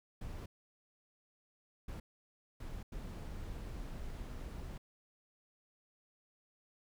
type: noise bursts at uneven times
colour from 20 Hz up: brown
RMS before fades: -44 dBFS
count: 4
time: 0.21-0.46 / 1.88-2 / 2.6-2.83 / 2.92-4.78 s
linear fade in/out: 5 ms
effects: none